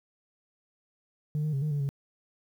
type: tone with pitch steps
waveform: sine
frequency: 150.3 / 153.5 / 136.5 / 152.5 / 144.5 / 139.2 Hz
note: D3 / D#3 / C#3 / D#3 / D3 / C#3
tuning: +40 / -23 / -26 / -34 / -28 / +8 cents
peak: -24 dBFS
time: 1.35-1.89 s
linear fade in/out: 0 ms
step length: 90 ms
effects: tanh soft clip ceiling -25 dBFS + 10-bit